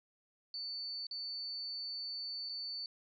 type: tone with dropouts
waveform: sine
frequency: 4500 Hz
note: C#8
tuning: 25 cents sharp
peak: -39 dBFS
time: 0.54-2.86 s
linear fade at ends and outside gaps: 1 ms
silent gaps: 1.068-1.111 / 2.49-2.494 s
effects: none